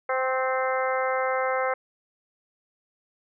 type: harmonic tone with a mistuned harmonic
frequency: 260 Hz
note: C4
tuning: 11 cents flat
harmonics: 2 / 3 / 4 / 5 / 6 / 7 / 8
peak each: -26 / -30 / -32 / -31 / -34 / -38 / -34 dBFS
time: 0.09-1.74 s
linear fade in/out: 5 ms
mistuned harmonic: 4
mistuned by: +21 cents
effects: none